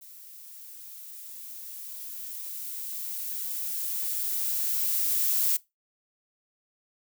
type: noise with level ramp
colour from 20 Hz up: violet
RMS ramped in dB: -48 to -24 dBFS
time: 0.01-5.57 s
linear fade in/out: 10 ms
effects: noise-tail reverb RT60 0.2 s tail -20 dB re dry